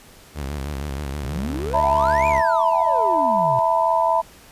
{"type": "tone with vibrato", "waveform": "sawtooth", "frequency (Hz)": 70.7, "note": "C#2", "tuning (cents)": 35, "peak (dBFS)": -22, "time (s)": [0.34, 2.43], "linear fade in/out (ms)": 50, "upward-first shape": "square", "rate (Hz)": 6.3, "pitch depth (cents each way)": 86}
{"type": "exponential two-way sweep", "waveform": "triangle", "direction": "up then down", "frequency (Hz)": [119.7, 2490, 119.7], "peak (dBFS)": -24, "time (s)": [1.24, 3.59], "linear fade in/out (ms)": 0, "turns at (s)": 2.27}
{"type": "chord", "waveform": "sine", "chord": "E suspended fourth", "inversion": "none", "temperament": "equal with one note detuned", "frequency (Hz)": [659.3, 903.2, 987.8], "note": ["E5", "A5", "B5"], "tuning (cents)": [0, 45, 0], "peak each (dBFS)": -20, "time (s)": [1.73, 4.22], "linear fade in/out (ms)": 20}
{"effects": ["pink hiss -47 dBFS RMS until 4.51 s", "resampled to 32000 Hz"]}